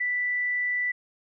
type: tone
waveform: sine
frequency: 1975.5 Hz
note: B6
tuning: in tune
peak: -24 dBFS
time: 0-0.92 s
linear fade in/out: 10 ms
effects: none

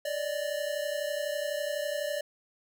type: tone pair together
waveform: square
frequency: 578 / 610 Hz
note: D5 / D#5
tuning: -28 / -34 cents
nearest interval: minor second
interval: 94 cents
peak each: -33 / -35 dBFS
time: 0.05-2.21 s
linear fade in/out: 5 ms
effects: none

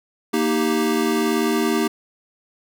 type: chord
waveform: square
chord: Eb major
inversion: second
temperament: equal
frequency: 233.1 / 311.1 / 392 Hz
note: Bb3 / Eb4 / G4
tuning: 0 / 0 / 0 cents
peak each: -23 dBFS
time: 0.33-1.88 s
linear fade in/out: 10 ms
effects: none

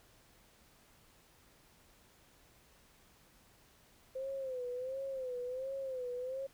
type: tone with vibrato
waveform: sine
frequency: 517 Hz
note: C5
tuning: 21 cents flat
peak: -37 dBFS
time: 4.15-6.47 s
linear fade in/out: 10 ms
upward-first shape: sine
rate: 1.4 Hz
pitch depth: 90 cents each way
effects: pink hiss -65 dBFS RMS until 6.53 s

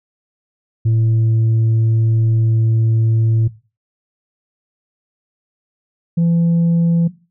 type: tone pair in turn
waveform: sine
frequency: 112.4 / 168.78 Hz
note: A2 / E3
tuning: +37 / +41 cents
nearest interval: perfect fifth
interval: 704 cents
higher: second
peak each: -9 dBFS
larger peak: neither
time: 0.85-3.48 / 6.17-7.08 s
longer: first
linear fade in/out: 10 ms
effects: noise-tail reverb RT60 0.3 s tail -17 dB re dry + tanh soft clip ceiling -10 dBFS

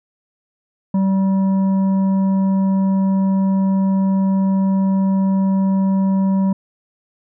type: tone with frequency modulation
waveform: sine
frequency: 192.4 Hz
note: G3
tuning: 32 cents flat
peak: -13 dBFS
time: 0.94-6.53 s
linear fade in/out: 5 ms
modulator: 772 Hz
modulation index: 0.27
effects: none

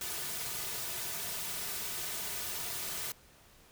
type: noise with comb filter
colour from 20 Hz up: white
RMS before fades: -38 dBFS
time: 0.01-3.12 s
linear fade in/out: 2 ms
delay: 3.7 ms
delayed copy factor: -0.65
effects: pink hiss -60 dBFS RMS until 3.71 s

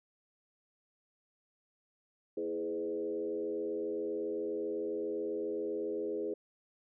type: tone with frequency modulation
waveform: sine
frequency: 415.3 Hz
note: G#4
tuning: in tune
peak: -33 dBFS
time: 2.37-6.34 s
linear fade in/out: 5 ms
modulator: 87.5 Hz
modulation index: 1.1
effects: none

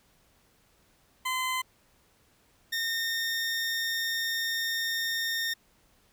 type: tone pair in turn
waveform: 20% pulse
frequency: 1027 / 1829.9 Hz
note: C6 / A#6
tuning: -33 / -33 cents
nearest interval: minor seventh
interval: 1000 cents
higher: second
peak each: -23 / -23 dBFS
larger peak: neither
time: 1.25-1.62 / 2.72-5.54 s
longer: second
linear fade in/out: 10 ms
effects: pink hiss -65 dBFS RMS until 6.12 s

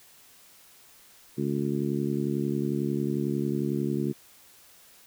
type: harmonic tone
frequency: 71.1 Hz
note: C#2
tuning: 45 cents sharp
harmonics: 2 / 3 / 4 / 5 / 6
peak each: -31 / -30 / -32 / -31 / -40 dBFS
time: 1.37-4.13 s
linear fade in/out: 20 ms
effects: white hiss -55 dBFS RMS until 5.06 s

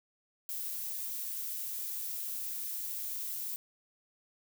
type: noise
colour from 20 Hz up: violet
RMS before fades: -38 dBFS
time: 0.49-3.56 s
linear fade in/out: 0 ms
effects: none

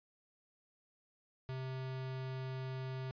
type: tone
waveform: square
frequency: 130.81 Hz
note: C3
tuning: in tune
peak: -40 dBFS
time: 1.49-3.11 s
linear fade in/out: 0 ms
effects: resampled to 11025 Hz

